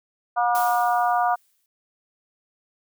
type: harmonic tone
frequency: 239.9 Hz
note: A#3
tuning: 50 cents sharp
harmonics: 3 / 4 / 5 / 6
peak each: -20 / -25 / -26 / -30 dBFS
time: 0.36-1.36 s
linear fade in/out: 20 ms
type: noise with exponential decay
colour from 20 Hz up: blue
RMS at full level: -31 dBFS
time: 0.55-1.66 s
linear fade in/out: 1 ms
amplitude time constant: 240 ms
effects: none